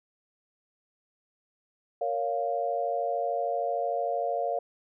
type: chord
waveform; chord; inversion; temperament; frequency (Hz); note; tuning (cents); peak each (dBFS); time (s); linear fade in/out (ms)
sine; Bb minor; none; just; 466.2 / 559.4 / 699.2; Bb4 / Db5 / F5; 0 / +16 / +2; -33 / -31 / -29; 2.01-4.59; 5
effects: none